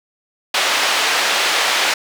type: band-pass noise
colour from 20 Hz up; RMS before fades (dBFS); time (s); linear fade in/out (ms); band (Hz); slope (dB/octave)
white; -17; 0.54-1.94; 5; 530 to 3700; 12
effects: none